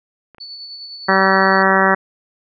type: clicks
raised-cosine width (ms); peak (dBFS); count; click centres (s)
0.5; -28; 2; 0.347 / 0.383
type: tone with tremolo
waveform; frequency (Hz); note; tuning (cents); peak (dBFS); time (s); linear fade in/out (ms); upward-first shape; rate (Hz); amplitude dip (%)
sine; 4464; C#8; +11; -29; 0.4-1.63; 10; sine; 9.8; 35
type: harmonic tone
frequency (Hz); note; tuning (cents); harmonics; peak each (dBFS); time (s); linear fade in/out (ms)
191.8; G3; -37; 1 / 2 / 3 / 4 / 5 / 6 / 7 / 8 / 9 / 10; -20 / -20 / -20 / -20 / -20 / -20 / -20 / -20 / -20 / -20; 1.08-1.95; 10
effects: none